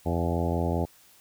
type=harmonic tone with a mistuned harmonic; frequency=85 Hz; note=F2; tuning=46 cents flat; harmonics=1 / 2 / 3 / 4 / 5 / 6 / 7 / 8 / 9 / 10; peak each=-28 / -31 / -33 / -34 / -35 / -36 / -36 / -37 / -38 / -38 dBFS; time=0.05-0.86 s; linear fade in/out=20 ms; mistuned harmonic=9; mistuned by=-20 cents; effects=white hiss -57 dBFS RMS until 1.2 s